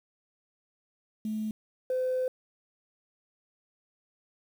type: tone pair in turn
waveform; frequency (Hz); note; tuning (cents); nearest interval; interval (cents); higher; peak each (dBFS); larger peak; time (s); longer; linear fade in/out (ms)
sine; 216.3 / 511.9; A3 / C5; -29 / -38; octave + minor third; 1491; second; -29 / -25; second; 1.25-1.51 / 1.9-2.28; second; 2
effects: tanh soft clip ceiling -22 dBFS + 9-bit